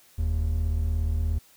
triangle tone pair together, 41.55 / 78.5 Hz, E1 / D#2, +15 / +16 cents, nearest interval major seventh, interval 1101 cents, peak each -26 / -22 dBFS, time 0.18-1.39 s, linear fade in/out 10 ms, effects white hiss -57 dBFS RMS until 1.56 s

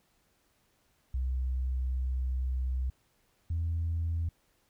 sine tone pair in turn, 64.1 / 82.93 Hz, C2 / E2, -35 / +11 cents, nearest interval major third, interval 446 cents, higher second, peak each -27 dBFS, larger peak neither, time 1.14-2.9 / 3.5-4.29 s, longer first, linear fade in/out 5 ms, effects tanh soft clip ceiling -25 dBFS + pink hiss -71 dBFS RMS until 4.69 s

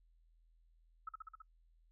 sine tone with echo, 1300 Hz, E6, 24 cents flat, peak -40 dBFS, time 1.07-1.09 s, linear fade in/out 5 ms, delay 66 ms, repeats 5, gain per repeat -2 dB, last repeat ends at 1.42 s, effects noise-tail reverb RT60 0.1 s tail -21 dB re dry + added 41 Hz sine -66 dBFS peak until 1.91 s

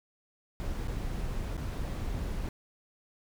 brown noise with dropouts, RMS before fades -34 dBFS, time 0.6-2.49 s, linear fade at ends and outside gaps 0 ms, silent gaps 0.874-0.882 / 1.568-1.577 s, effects none

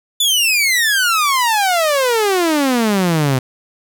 sawtooth exponential sweep, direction down, 3529 to 125.9 Hz, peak -9 dBFS, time 0.2-3.39 s, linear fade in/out 5 ms, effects none

